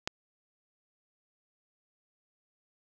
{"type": "click", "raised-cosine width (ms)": 0.2, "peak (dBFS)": -13, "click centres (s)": 0.075, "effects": []}